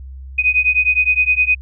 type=beating tone pair; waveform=sine; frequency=2493 / 2502.7 Hz; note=D#7 / D#7; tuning=+3 / +9 cents; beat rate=9.7 Hz; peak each=-15 dBFS; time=0.38-1.55 s; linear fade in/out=10 ms; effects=added 66 Hz sine -30 dBFS peak until 1.61 s